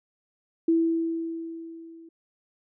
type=tone with level ramp; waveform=sine; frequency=329.6 Hz; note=E4; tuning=in tune; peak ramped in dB=-17 to -45 dBFS; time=0.68-2.09 s; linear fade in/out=5 ms; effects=none